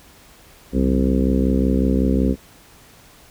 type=harmonic tone with a mistuned harmonic; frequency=65.41 Hz; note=C2; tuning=in tune; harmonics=1 / 2 / 3 / 4 / 5 / 6 / 7 / 8; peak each=-20 / -30 / -20 / -20 / -28 / -27 / -28 / -30 dBFS; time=0.72-2.36 s; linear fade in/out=50 ms; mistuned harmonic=2; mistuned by=+120 cents; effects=pink hiss -48 dBFS RMS until 3.3 s